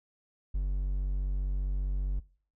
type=tone; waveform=triangle; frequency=47.53 Hz; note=F#1; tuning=47 cents sharp; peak=-25 dBFS; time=0.54-2.2 s; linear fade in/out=10 ms; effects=noise-tail reverb RT60 0.5 s tail -23 dB re dry